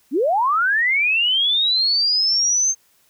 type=linear sweep; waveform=sine; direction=up; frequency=229.2 to 6370 Hz; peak=-15 dBFS; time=0.11-2.75 s; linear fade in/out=50 ms; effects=white hiss -59 dBFS RMS until 3.09 s